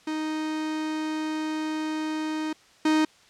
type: tone pair in turn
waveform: 45% pulse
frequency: 311.1 / 311.1 Hz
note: D#4 / D#4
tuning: 0 / 0 cents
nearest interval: unison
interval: 0 cents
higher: neither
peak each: -27 / -19 dBFS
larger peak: second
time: 0.07-2.53 / 2.85-3.05 s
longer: first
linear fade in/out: 5 ms
effects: white hiss -56 dBFS RMS until 3.29 s + low-pass 6000 Hz 12 dB/octave